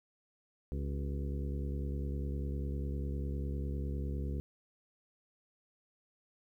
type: harmonic tone with a mistuned harmonic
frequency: 69.9 Hz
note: C#2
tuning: 15 cents sharp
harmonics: 1 / 2 / 3 / 4 / 5 / 6 / 7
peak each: -35 / -41 / -45 / -47 / -49 / -51 / -52 dBFS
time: 0.72-4.4 s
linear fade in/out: 0 ms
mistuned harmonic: 5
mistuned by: +73 cents
effects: 12-bit